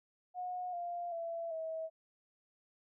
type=tone with pitch steps; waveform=sine; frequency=725 / 697.1 / 670.2 / 644.4 Hz; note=F#5 / F5 / E5 / E5; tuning=-35 / -3 / +29 / -39 cents; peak=-37 dBFS; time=0.34-1.9 s; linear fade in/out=50 ms; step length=390 ms; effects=none